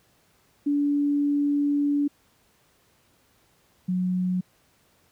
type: tone pair in turn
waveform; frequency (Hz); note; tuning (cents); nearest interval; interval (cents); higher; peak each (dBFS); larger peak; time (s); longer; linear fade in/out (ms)
sine; 288 / 182.59; D4 / F#3; -34 / -23; minor sixth; 789; first; -20 / -22; first; 0.66-2.08 / 3.88-4.41; first; 10
effects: pink hiss -63 dBFS RMS until 5.11 s + high-pass 60 Hz 12 dB/octave